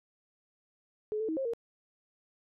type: tone with pitch steps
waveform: sine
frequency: 426.7 / 439.9 / 318.7 / 535 / 465.1 Hz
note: G#4 / A4 / D#4 / C5 / A#4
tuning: +47 / 0 / +42 / +38 / -4 cents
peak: -30 dBFS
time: 1.12-1.535 s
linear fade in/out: 0 ms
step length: 83 ms
effects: none